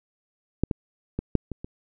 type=clicks; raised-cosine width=3 ms; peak=-8 / -12 / -14 / -6 / -19 / -22 dBFS; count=6; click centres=0.636 / 0.712 / 1.19 / 1.353 / 1.517 / 1.645 s; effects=none